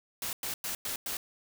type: noise bursts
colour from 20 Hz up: white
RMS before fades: -35 dBFS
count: 5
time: 0.22-1.17 s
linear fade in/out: 2 ms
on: 110 ms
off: 100 ms
effects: none